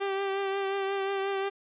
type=tone with vibrato; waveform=sawtooth; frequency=392 Hz; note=G4; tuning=in tune; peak=-24 dBFS; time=0-1.5 s; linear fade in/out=20 ms; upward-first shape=triangle; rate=5.6 Hz; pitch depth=28 cents each way; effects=resampled to 8000 Hz